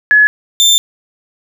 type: tone pair in turn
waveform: sine / 30% pulse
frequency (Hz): 1699 / 3570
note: G#6 / A7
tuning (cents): +39 / +24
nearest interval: octave + minor second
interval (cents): 1285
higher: second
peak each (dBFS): -4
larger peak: neither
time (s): 0.11-0.27 / 0.6-0.78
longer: second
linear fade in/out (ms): 0
effects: none